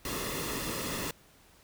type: noise with comb filter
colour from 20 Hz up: pink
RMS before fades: -35 dBFS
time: 0.05-1.11 s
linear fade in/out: 2 ms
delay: 1.3 ms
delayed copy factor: -0.6
effects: pink hiss -60 dBFS RMS until 1.63 s